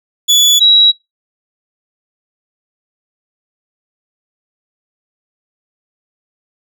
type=tone pair in turn; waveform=30% pulse / sine; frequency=3433 / 3875 Hz; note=A7 / B7; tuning=-43 / -34 cents; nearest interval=major second; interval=209 cents; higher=second; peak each=-4 dBFS; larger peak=neither; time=0.28-0.6 / 0.6-0.92 s; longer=neither; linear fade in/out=20 ms; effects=noise-tail reverb RT60 0.2 s tail -22 dB re dry